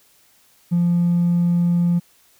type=tone with hard clipping; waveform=sine; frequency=173.4 Hz; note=F3; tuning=12 cents flat; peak=-15 dBFS; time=0.71-2 s; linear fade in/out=20 ms; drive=1 dB; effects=white hiss -56 dBFS RMS until 2.39 s